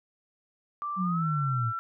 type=tone with pitch glide; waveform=sine; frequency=1174.7 to 1349.4 Hz; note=D6 to E6; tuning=0 to +40 cents; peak=-30 dBFS; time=0.82-1.79 s; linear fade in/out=0 ms; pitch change=+240 cents; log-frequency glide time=1-1.26 s
type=linear sweep; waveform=sine; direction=down; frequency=189.6 to 109.6 Hz; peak=-26 dBFS; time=0.96-1.73 s; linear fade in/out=50 ms
effects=none